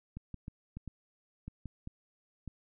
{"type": "clicks", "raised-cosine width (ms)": 5, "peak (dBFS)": -29, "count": 9, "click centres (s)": [0.17, 0.343, 0.481, 0.77, 0.877, 1.48, 1.657, 1.874, 2.477], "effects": []}